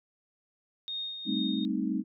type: tone with tremolo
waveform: sine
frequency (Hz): 3700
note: A#7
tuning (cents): -14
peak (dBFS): -32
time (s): 0.88-1.65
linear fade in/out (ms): 0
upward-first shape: sine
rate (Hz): 2.4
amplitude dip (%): 50
type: chord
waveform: sine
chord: A half-diminished seventh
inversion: third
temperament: equal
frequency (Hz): 196 / 220 / 261.6 / 311.1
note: G3 / A3 / C4 / Eb4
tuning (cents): 0 / 0 / 0 / 0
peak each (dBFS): -33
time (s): 1.25-2.04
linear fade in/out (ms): 50
effects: none